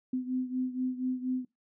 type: beating tone pair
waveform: sine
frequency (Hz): 254.1 / 258.3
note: B3 / C4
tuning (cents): +49 / -22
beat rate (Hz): 4.2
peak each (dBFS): -31 / -35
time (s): 0.13-1.45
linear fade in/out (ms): 5
effects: noise-tail reverb RT60 0.2 s tail -22 dB re dry